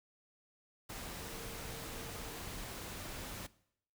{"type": "tone in noise", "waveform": "sine", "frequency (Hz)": 457.3, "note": "A#4", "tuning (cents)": -33, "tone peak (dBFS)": -53, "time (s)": [1.2, 2.39], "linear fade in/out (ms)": 10, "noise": "pink", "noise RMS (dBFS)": -45, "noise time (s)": [0.89, 3.47], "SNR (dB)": -11, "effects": ["noise-tail reverb RT60 0.7 s tail -20 dB re dry"]}